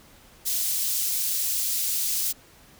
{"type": "high-pass noise", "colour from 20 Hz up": "white", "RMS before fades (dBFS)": -26, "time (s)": [0.45, 2.33], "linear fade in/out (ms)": 20, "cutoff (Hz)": 4500, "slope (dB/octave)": 12, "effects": ["pink hiss -53 dBFS RMS until 2.79 s"]}